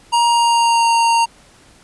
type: tone with pitch glide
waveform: square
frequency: 942 to 925.3 Hz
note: A#5 to A#5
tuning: +18 to -13 cents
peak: -12 dBFS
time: 0.12-1.26 s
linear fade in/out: 20 ms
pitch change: -31 cents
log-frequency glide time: 0.25-0.87 s
effects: pink hiss -48 dBFS RMS until 1.83 s + resampled to 24000 Hz

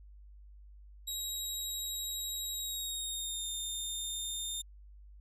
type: tone with pitch glide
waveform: 20% pulse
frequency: 3828 to 3634 Hz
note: A#7 to A#7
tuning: +45 to -45 cents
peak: -30 dBFS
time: 1.07-4.62 s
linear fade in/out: 10 ms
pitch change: -90 cents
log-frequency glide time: 2.55-3.5 s
effects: added 50 Hz sine -51 dBFS peak until 5.2 s

